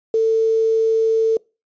sine tone with quantisation, 446.7 Hz, A4, 26 cents sharp, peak -13 dBFS, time 0.14-1.37 s, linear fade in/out 2 ms, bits 7, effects noise-tail reverb RT60 0.3 s tail -25 dB re dry + resampled to 16000 Hz

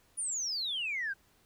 sine exponential sweep, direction down, 9860 to 1521 Hz, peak -31 dBFS, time 0.17-1.14 s, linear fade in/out 20 ms, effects tanh soft clip ceiling -27 dBFS + pink hiss -67 dBFS RMS until 1.45 s

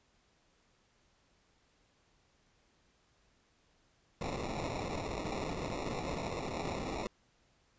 white noise with sample-and-hold, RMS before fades -38 dBFS, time 4.21-7.07 s, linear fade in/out 2 ms, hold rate 1575 Hz, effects pink hiss -71 dBFS RMS until 7.78 s + resampled to 16000 Hz

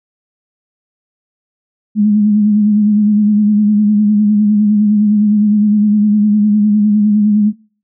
sine tone with vibrato, 209.3 Hz, G#3, 14 cents sharp, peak -7 dBFS, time 1.95-7.53 s, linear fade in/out 50 ms, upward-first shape sine, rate 9.8 Hz, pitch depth 37 cents each way, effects noise-tail reverb RT60 0.5 s tail -26 dB re dry

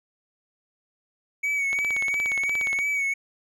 triangle tone with vibrato, 2247 Hz, C#7, 23 cents sharp, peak -21 dBFS, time 1.43-3.14 s, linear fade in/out 10 ms, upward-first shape sine, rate 2.9 Hz, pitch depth 41 cents each way
click train, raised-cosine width 0.3 ms, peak -18 dBFS, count 19, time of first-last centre 1.73-2.789 s, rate 17 Hz
effects none

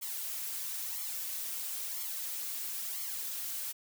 blue noise with flanger, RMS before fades -38 dBFS, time 0.01-3.73 s, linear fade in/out 20 ms, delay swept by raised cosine 0.92 to 4.42 ms, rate 1 Hz, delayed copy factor +0.65, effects none

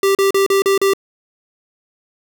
square tone bursts, 392 Hz, G4, in tune, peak -12 dBFS, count 6, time 0.03-0.935 s, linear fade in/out 2 ms, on 120 ms, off 37 ms, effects none

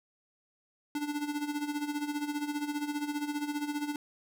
square tone with tremolo, 293.7 Hz, D4, in tune, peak -30 dBFS, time 0.95-3.96 s, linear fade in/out 2 ms, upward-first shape sine, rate 15 Hz, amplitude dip 70%, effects none

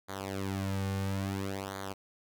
sawtooth tone with flanger, 97.2 Hz, G2, 14 cents flat, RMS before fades -35 dBFS, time 0.08-1.94 s, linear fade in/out 20 ms, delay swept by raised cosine 0.37 to 3.07 ms, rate 0.59 Hz, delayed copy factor -0.85, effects none

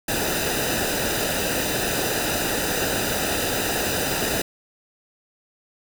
pink noise with comb filter, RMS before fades -24 dBFS, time 0.08-4.42 s, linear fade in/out 5 ms, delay 0.91 ms, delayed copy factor -0.7, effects none

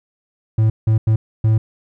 triangle tone bursts at uneven times, 110 Hz, A2, in tune, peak -9 dBFS, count 4, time 0.58-0.7 / 0.87-0.98 / 1.07-1.16 / 1.44-1.58 s, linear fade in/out 5 ms, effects none

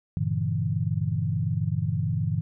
sine chord, E half-diminished seventh, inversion first, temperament equal with one note detuned, 98 / 116.54 / 144.98 / 164.81 Hz, G2 / Bb2 / D3 / E3, 0 / 0 / -22 / 0 cents, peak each -29 dBFS, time 0.17-2.41 s, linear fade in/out 0 ms, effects none

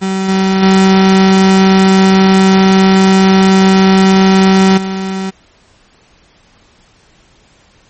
35% pulse tone with level steps, 191.1 Hz, G3, 44 cents flat, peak -11 / -7 / -3 / -14 dBFS, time 0.01-5.31 s, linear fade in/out 20 ms, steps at 0.28 / 0.62 / 4.77 s, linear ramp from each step 10 ms, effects pink hiss -48 dBFS RMS until 7.89 s + MP3 32 kbps

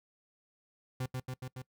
40% pulse tone with echo, 128.1 Hz, C3, 36 cents flat, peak -32 dBFS, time 1-1.06 s, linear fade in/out 5 ms, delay 140 ms, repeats 4, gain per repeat -2 dB, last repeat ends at 1.62 s, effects noise-tail reverb RT60 0.1 s tail -21 dB re dry

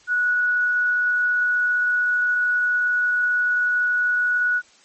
sine tone, 1467 Hz, F#6, 15 cents flat, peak -17 dBFS, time 0.07-4.62 s, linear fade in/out 50 ms, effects white hiss -53 dBFS RMS until 4.84 s + MP3 32 kbps

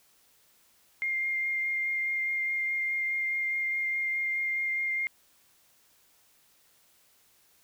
sine tone with vibrato, 2114 Hz, C7, 17 cents sharp, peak -27 dBFS, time 1.02-5.07 s, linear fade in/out 0 ms, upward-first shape sine, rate 4.8 Hz, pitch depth 10 cents each way, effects white hiss -64 dBFS RMS until 7.63 s

